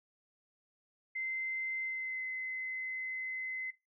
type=tone with pitch glide; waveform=sine; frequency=2073 to 2047 Hz; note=C7 to C7; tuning=-17 to -38 cents; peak=-35 dBFS; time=1.15-3.71 s; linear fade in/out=10 ms; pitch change=-21 cents; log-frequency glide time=1.83-2.24 s; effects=noise-tail reverb RT60 0.2 s tail -18 dB re dry